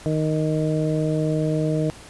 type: harmonic tone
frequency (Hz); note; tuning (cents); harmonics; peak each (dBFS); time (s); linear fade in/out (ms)
155.4; D#3; -2; 1 / 2 / 3 / 4; -22 / -25 / -27 / -28; 0.06-1.9; 0
effects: pink hiss -43 dBFS RMS until 2.09 s + resampled to 24000 Hz